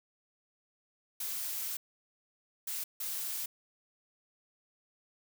blue noise bursts at uneven times, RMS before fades -37 dBFS, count 3, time 1.2-1.77 / 2.67-2.84 / 3-3.46 s, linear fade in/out 5 ms, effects none

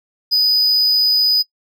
triangle tone, 4978 Hz, D#8, in tune, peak -10 dBFS, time 0.31-1.43 s, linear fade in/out 20 ms, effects noise-tail reverb RT60 0.1 s tail -24 dB re dry

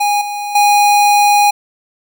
square tone with level steps, 822 Hz, G#5, 18 cents flat, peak -12 / -20 / -8 dBFS, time 0-1.51 s, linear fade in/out 10 ms, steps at 0.21 / 0.55 s, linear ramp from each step 5 ms, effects none

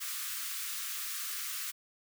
white high-pass noise, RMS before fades -38 dBFS, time 0-1.72 s, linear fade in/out 20 ms, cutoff 1100 Hz, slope 96 dB/octave, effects none

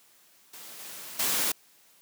white noise with level steps, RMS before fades -45 / -42 / -27 dBFS, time 0.53-1.52 s, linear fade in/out 5 ms, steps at 0.79 / 1.19 s, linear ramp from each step 5 ms, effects white hiss -60 dBFS RMS until 2.01 s + high-pass 150 Hz 12 dB/octave

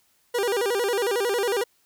40% pulse tone with vibrato, 437.5 Hz, A4, 10 cents flat, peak -21 dBFS, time 0.34-1.64 s, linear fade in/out 10 ms, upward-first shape square, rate 11 Hz, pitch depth 170 cents each way, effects white hiss -65 dBFS RMS until 1.85 s

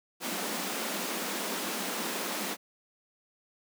pink high-pass noise, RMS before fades -34 dBFS, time 0.2-2.57 s, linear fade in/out 50 ms, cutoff 180 Hz, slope 96 dB/octave, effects none

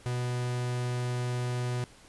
45% pulse tone, 123.4 Hz, B2, 1 cent flat, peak -29 dBFS, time 0.06-1.84 s, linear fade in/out 0 ms, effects pink hiss -55 dBFS RMS until 2.08 s + resampled to 24000 Hz

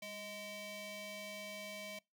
sawtooth ring-modulated tone, 830.6 Hz, G#5, in tune, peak -38 dBFS, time 0.02-1.99 s, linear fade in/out 5 ms, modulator 1460 Hz, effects noise-tail reverb RT60 0.2 s tail -23 dB re dry

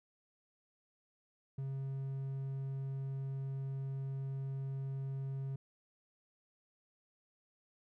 triangle tone, 135.4 Hz, C#3, 40 cents flat, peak -35 dBFS, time 1.58-5.56 s, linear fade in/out 5 ms, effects none

